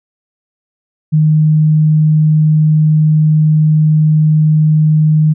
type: tone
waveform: sine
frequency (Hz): 154.5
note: D#3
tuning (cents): -12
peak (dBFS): -6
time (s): 1.12-5.34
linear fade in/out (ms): 20
effects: none